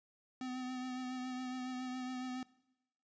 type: tone with vibrato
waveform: square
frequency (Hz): 254.4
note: C4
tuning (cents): -48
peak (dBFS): -40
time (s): 0.41-2.43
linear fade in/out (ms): 2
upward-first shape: triangle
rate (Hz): 7.2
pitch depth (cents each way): 28
effects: noise-tail reverb RT60 0.9 s tail -21 dB re dry + resampled to 16000 Hz